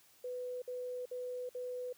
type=tone bursts; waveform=sine; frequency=498 Hz; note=B4; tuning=14 cents sharp; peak=-38 dBFS; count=4; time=0.24-1.928 s; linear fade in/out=5 ms; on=380 ms; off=56 ms; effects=white hiss -65 dBFS RMS until 1.97 s + high-pass 60 Hz 12 dB/octave